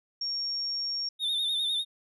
sine tone, 5540 Hz, F8, 15 cents flat, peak -29 dBFS, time 0.21-1.09 s, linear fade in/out 5 ms
triangle tone with vibrato, 3627 Hz, A#7, 48 cents flat, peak -25 dBFS, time 1.19-1.85 s, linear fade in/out 50 ms, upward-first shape sine, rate 9.9 Hz, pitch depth 60 cents each way
effects none

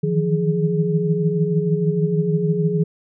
sine tone cluster, 155.7 / 162.2 / 175.1 / 417.6 Hz, D#3 / E3 / F3 / G#4, +2 / -28 / +5 / +10 cents, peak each -22 dBFS, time 0.03-2.84 s, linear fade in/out 10 ms, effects none

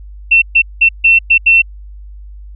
sine tone bursts at uneven times, 2698 Hz, E7, 40 cents sharp, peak -4 dBFS, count 6, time 0.31-0.42 / 0.55-0.62 / 0.81-0.89 / 1.04-1.19 / 1.3-1.38 / 1.46-1.62 s, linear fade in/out 10 ms, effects added 50 Hz sine -29 dBFS peak until 2.55 s

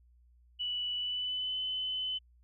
sine tone with pitch glide, 2957 to 3028 Hz, F#7 to F#7, -2 to +39 cents, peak -32 dBFS, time 0.59-2.19 s, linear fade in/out 20 ms, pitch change +41 cents, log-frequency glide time 0.96-1.57 s, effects added 60 Hz sine -60 dBFS peak until 2.43 s

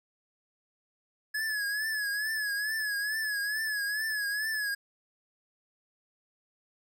square tone with vibrato, 1700 Hz, G#6, 40 cents sharp, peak -30 dBFS, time 1.34-4.75 s, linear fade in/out 10 ms, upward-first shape triangle, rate 2.3 Hz, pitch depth 85 cents each way, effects 12-bit

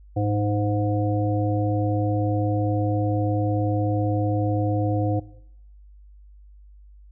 harmonic tone with a mistuned harmonic, 103.5 Hz, G#2, 5 cents flat, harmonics 1 / 3 / 5 / 7, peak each -22 / -27 / -29 / -30 dBFS, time 0.16-5.2 s, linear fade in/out 10 ms, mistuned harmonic 1, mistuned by +38 cents, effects noise-tail reverb RT60 0.8 s tail -19 dB re dry + added 50 Hz sine -45 dBFS peak until 7.11 s

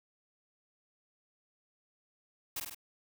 white noise with echo, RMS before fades -37 dBFS, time 2.56-2.6 s, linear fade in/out 5 ms, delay 49 ms, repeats 3, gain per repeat -3 dB, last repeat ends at 2.747 s, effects none

